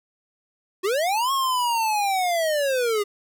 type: linear two-way sweep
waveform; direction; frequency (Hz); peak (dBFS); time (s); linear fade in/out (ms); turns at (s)
square; up then down; 352.8 to 1100 to 400.4; -21; 0.83-3.04; 20; 1.32
effects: none